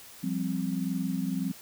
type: chord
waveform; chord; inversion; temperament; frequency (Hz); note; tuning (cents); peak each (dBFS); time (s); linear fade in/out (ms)
sine; F suspended second; none; just; 174.61 / 196.44 / 261.9; F3 / G3 / C4; 0 / +4 / +2; -32; 0.23-1.52; 10
effects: white hiss -49 dBFS RMS until 1.61 s